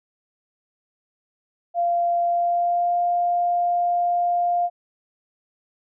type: tone with pitch glide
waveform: sine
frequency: 692 to 701.3 Hz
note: F5 to F5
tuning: -16 to +7 cents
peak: -18 dBFS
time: 1.74-4.7 s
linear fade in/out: 50 ms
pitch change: +23 cents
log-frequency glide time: 2.24-2.98 s
effects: none